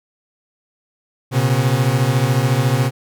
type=beating tone pair; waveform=40% pulse; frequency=120.6 / 134.6 Hz; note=B2 / C3; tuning=-41 / +49 cents; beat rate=14 Hz; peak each=-16 dBFS; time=1.31-2.91 s; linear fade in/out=50 ms; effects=none